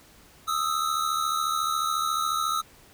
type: tone pair together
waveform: square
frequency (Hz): 1245.9 / 1320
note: D#6 / E6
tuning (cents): +2 / +2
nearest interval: minor second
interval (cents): 100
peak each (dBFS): -28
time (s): 0.47-2.62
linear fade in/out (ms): 20
effects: pink hiss -54 dBFS RMS until 2.93 s